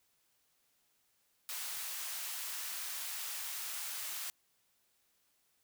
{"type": "high-pass noise", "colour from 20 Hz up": "white", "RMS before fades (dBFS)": -41, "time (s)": [1.49, 4.3], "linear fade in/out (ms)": 0, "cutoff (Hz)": 960, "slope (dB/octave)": 12, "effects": ["white hiss -75 dBFS RMS until 5.63 s"]}